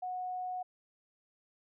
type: tone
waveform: sine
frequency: 733 Hz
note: F#5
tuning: 16 cents flat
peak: -35 dBFS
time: 0.02-0.63 s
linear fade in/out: 10 ms
effects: none